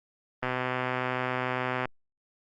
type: click train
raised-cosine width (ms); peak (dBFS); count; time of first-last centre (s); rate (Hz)
0.5; -14; 182; 0.43-1.855; 127
effects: Opus 24 kbps